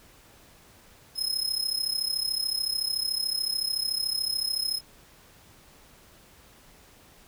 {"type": "tone with amplitude modulation", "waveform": "40% pulse", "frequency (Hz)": 5140, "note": "E8", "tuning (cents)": -45, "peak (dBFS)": -22, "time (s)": [1.15, 4.81], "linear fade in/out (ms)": 50, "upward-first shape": "sine", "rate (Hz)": 33.7, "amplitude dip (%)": 80, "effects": ["pink hiss -55 dBFS RMS until 7.27 s"]}